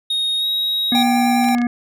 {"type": "tone with pitch glide", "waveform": "triangle", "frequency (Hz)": [3729, 3801], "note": ["A#7", "A#7"], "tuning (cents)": [0, 33], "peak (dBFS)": -16, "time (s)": [0.1, 1.03], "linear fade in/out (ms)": 5, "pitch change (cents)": 33, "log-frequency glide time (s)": [0.38, 0.46]}
{"type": "harmonic tone", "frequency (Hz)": 240.9, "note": "B3", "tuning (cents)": -43, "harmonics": [1, 3, 5, 7, 9], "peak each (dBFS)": [-15, -28, -36, -32, -34], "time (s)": [0.92, 1.67], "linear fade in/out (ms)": 2}
{"type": "tone with vibrato", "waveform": "square", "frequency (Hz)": 784, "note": "G5", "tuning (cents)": 0, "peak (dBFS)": -18, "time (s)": [0.95, 1.55], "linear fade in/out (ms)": 0, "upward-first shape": "sine", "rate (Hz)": 9.9, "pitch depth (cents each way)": 17}
{"type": "clicks", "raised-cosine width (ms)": 0.2, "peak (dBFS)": -15, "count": 4, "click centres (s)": [1.443, 1.487, 1.584, 1.617]}
{"effects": []}